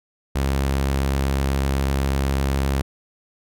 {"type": "tone with vibrato", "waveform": "sawtooth", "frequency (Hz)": 68.1, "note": "C#2", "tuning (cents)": -30, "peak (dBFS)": -15, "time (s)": [0.35, 2.82], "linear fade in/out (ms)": 10, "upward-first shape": "sine", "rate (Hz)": 7.8, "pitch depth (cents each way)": 8, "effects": []}